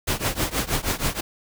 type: noise with tremolo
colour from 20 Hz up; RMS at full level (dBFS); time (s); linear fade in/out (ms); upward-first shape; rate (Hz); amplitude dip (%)
pink; -21; 0.07-1.21; 10; triangle; 6.3; 95
effects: none